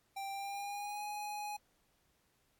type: tone with pitch glide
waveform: square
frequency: 786 to 832.7 Hz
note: G5 to G#5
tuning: +4 to +4 cents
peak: -40 dBFS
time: 0.16-1.57 s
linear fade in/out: 10 ms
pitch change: +100 cents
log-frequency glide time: 0.3-1.03 s
effects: pink hiss -75 dBFS RMS until 2.59 s + AAC 64 kbps